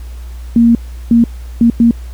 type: tone bursts at uneven times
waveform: sine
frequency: 233.1 Hz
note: A#3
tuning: in tune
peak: -4 dBFS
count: 4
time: 0.56-0.75 / 1.11-1.24 / 1.61-1.7 / 1.8-1.91 s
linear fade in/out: 2 ms
effects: added 60 Hz sine -24 dBFS peak until 2.13 s + pink hiss -43 dBFS RMS until 2.13 s